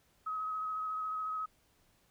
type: tone with vibrato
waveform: sine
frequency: 1272 Hz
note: D#6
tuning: 38 cents sharp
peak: -34 dBFS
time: 0.26-1.46 s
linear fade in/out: 10 ms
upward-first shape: sine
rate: 14 Hz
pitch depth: 15 cents each way
effects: pink hiss -70 dBFS RMS until 2.1 s